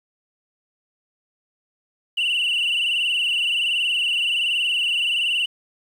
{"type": "tone with frequency modulation", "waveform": "sine", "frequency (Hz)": 2855, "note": "F7", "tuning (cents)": 37, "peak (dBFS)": -17, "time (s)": [2.17, 5.46], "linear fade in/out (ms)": 10, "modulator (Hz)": 21.3, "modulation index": 6.9, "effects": ["tanh soft clip ceiling -16 dBFS", "8-bit"]}